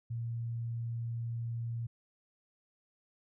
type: tone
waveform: sine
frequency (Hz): 116.54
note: A#2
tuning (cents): 0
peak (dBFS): -34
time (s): 0.1-1.87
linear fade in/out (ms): 10
effects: none